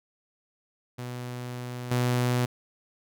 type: tone with level steps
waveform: sawtooth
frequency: 123.47 Hz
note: B2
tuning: in tune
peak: -30 / -19 dBFS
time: 0.98-2.46 s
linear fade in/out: 10 ms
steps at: 1.91 s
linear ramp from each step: 5 ms
effects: none